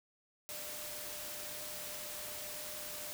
sine tone in noise, 600 Hz, D5, 37 cents sharp, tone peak -52 dBFS, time 0.49-3.13 s, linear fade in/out 0 ms, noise white, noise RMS -44 dBFS, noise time 0.49-3.13 s, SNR -11 dB, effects none

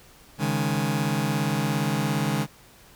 sawtooth chord, C# suspended second, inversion none, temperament just, 138.59 / 155.92 / 207.9 Hz, C#3 / D#3 / G#3, 0 / +4 / +2 cents, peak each -23 dBFS, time 0.38-2.47 s, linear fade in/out 50 ms, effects pink hiss -52 dBFS RMS until 2.95 s

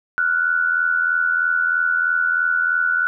sine tone pair together, 1396.9 / 1480 Hz, F6 / F#6, 0 / 0 cents, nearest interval minor second, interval 100 cents, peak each -22 / -17 dBFS, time 0.18-3.07 s, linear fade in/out 0 ms, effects none

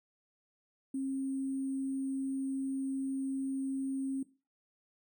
sine tone with sample-and-hold, 268.7 Hz, C4, 46 cents sharp, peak -32 dBFS, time 0.94-4.23 s, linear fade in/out 5 ms, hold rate 8820 Hz, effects noise-tail reverb RT60 0.3 s tail -17 dB re dry

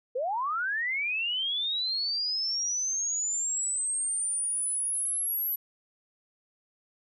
sine linear sweep, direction up, 467.1 to 11840 Hz, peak -27 dBFS, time 0.15-5.56 s, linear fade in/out 10 ms, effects none

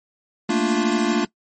square chord, Bb major seventh, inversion third, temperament equal, 220 / 233.1 / 293.7 / 349.2 Hz, A3 / Bb3 / D4 / F4, 0 / 0 / 0 / 0 cents, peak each -24 dBFS, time 0.49-1.25 s, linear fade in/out 5 ms, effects noise-tail reverb RT60 0.1 s tail -20 dB re dry + MP3 32 kbps

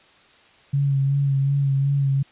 sine tone with vibrato, 138.6 Hz, C#3, in tune, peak -17 dBFS, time 0.73-2.23 s, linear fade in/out 10 ms, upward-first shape sine, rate 2.7 Hz, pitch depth 29 cents each way, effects white hiss -53 dBFS RMS until 2.31 s + resampled to 8000 Hz

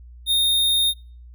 square tone, 3684 Hz, A#7, 21 cents flat, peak -17 dBFS, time 0.26-0.94 s, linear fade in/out 50 ms, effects noise-tail reverb RT60 0.4 s tail -26 dB re dry + added 60 Hz sine -40 dBFS peak until 1.34 s

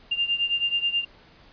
sine beating tone pair, 2794 / 2803.3 Hz, F7 / F7, 0 / +6 cents, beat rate 9.3 Hz, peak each -24 / -27 dBFS, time 0.11-1.05 s, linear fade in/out 10 ms, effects pink hiss -53 dBFS RMS until 1.52 s + resampled to 11025 Hz

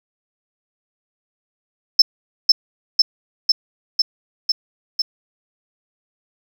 sine tone with echo, 5274 Hz, E8, in tune, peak -3 dBFS, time 1.99-2.02 s, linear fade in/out 5 ms, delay 500 ms, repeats 6, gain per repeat -2 dB, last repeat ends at 5.02 s, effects tanh soft clip ceiling -2 dBFS + 7-bit

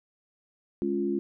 sine chord, Db major, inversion second, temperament equal, 207.7 / 277.2 / 349.2 Hz, Ab3 / Db4 / F4, 0 / 0 / 0 cents, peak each -31 / -31 / -28 dBFS, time 0.82-1.19 s, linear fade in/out 0 ms, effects none

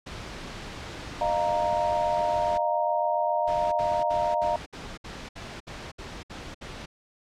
pink noise, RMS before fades -38 dBFS, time 0.06-2.58 s, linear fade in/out 10 ms
sine chord, Eb suspended second, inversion none, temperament equal with one note detuned, 611.2 / 698.5 / 932.3 Hz, Eb5 / F5 / Bb5, -31 / 0 / 0 cents, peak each -27 dBFS, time 1.21-4.56 s, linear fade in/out 2 ms
pink noise bursts, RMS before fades -39 dBFS, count 11, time 3.47-6.86 s, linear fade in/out 10 ms, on 250 ms, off 64 ms
effects low-pass 5000 Hz 12 dB/octave

